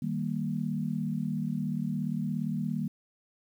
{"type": "chord", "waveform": "sine", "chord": "Eb major", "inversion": "none", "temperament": "equal", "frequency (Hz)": [155.56, 196, 233.1], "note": ["Eb3", "G3", "Bb3"], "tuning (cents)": [0, 0, 0], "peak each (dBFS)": -33, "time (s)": [0.02, 2.88], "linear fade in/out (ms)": 5, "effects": ["10-bit"]}